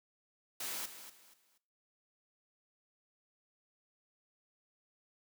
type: noise with echo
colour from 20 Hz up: white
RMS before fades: -40 dBFS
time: 0.6-0.86 s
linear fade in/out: 5 ms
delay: 240 ms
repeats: 3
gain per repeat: -11 dB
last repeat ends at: 1.58 s
effects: noise-tail reverb RT60 0.4 s tail -17 dB re dry + high-pass 200 Hz 12 dB/octave